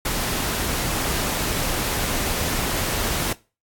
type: noise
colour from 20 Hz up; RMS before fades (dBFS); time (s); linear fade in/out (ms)
pink; -24; 0.05-3.33; 5
effects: noise-tail reverb RT60 0.3 s tail -20 dB re dry + AAC 64 kbps